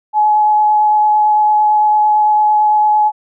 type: tone with vibrato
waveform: sine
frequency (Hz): 848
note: G#5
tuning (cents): +36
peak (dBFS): -8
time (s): 0.13-3.12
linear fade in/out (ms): 50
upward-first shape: sine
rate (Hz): 8.9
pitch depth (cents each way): 9
effects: none